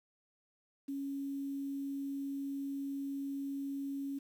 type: tone with quantisation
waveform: sine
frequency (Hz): 277.2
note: C#4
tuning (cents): 0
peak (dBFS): -36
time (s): 0.88-4.19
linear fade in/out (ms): 10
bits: 10
effects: none